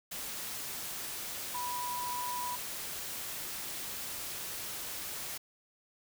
sine tone in noise, 982 Hz, B5, 10 cents flat, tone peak -35 dBFS, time 1.54-2.56 s, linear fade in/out 10 ms, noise white, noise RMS -40 dBFS, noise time 0.11-5.38 s, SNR +2 dB, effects none

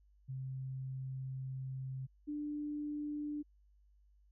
sine tone pair in turn, 131.8 / 295.9 Hz, C3 / D4, +13 / +13 cents, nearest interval octave + major second, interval 1400 cents, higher second, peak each -39 / -37 dBFS, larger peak second, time 0.28-2.07 / 2.27-3.43 s, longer first, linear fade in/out 20 ms, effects added 50 Hz sine -64 dBFS peak until 4.31 s

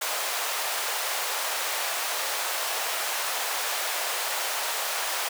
pink high-pass noise, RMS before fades -29 dBFS, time 0.01-5.29 s, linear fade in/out 10 ms, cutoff 600 Hz, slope 24 dB/octave, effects none

